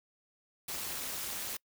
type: noise with amplitude modulation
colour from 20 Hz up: white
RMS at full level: -35 dBFS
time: 0.68-1.57 s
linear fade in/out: 5 ms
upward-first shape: sine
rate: 222 Hz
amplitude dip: 80%
effects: noise-tail reverb RT60 0.1 s tail -26 dB re dry